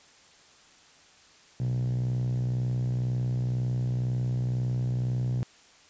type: tone with band-pass filter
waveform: 5% pulse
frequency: 62 Hz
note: B1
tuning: 7 cents sharp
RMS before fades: -28 dBFS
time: 1.6-5.43 s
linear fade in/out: 0 ms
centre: 130 Hz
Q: 7.9
effects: white hiss -56 dBFS RMS until 5.89 s + resampled to 16000 Hz